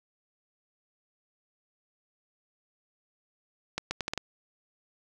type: accelerating click train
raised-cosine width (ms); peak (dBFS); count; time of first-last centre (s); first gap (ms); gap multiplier
0.2; -13; 6; 3.78-4.177; 130; 0.75
effects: none